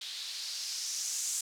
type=noise with low-pass filter sweep; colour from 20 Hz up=violet; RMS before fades=-37 dBFS; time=0.01-1.41 s; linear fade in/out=5 ms; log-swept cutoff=3700 to 7300 Hz; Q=2.9; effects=none